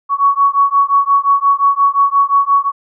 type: beating tone pair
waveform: sine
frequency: 1116 / 1121.7 Hz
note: C#6 / C#6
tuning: +11 / +20 cents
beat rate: 5.7 Hz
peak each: -12 dBFS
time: 0.09-2.72 s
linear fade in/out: 50 ms
effects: none